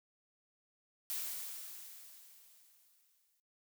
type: noise with exponential decay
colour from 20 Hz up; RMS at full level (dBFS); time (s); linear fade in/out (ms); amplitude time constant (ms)
blue; -38; 1.1-3.4; 0; 500
effects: noise-tail reverb RT60 0.2 s tail -22 dB re dry